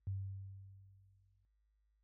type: tone with exponential decay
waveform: sine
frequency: 97 Hz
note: G2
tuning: 18 cents flat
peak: -35 dBFS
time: 0.07-1.45 s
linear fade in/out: 0 ms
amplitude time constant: 300 ms
effects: added 52 Hz sine -70 dBFS peak until 2.03 s + high-pass 60 Hz 12 dB/octave